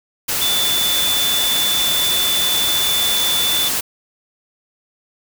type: tone in noise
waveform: sine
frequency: 3500 Hz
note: A7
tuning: 10 cents flat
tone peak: -17 dBFS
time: 0.41-3.69 s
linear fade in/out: 10 ms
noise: white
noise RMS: -20 dBFS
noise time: 0.28-3.81 s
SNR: 0 dB
effects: none